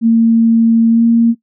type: tone with pitch glide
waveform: sine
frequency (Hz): 228.2 to 231.5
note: A#3 to A#3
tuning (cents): -37 to -12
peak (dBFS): -6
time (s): 0.01-1.35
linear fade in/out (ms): 50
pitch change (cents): +25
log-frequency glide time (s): 0.9-1.03
effects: noise-tail reverb RT60 0.1 s tail -20 dB re dry